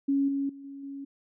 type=tone with level steps; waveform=sine; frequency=277.2 Hz; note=C#4; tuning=in tune; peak=-22 / -26 / -42 / -39 / -36 dBFS; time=0.08-1.05 s; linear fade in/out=10 ms; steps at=0.28 / 0.49 / 0.64 / 0.83 s; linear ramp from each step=5 ms; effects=none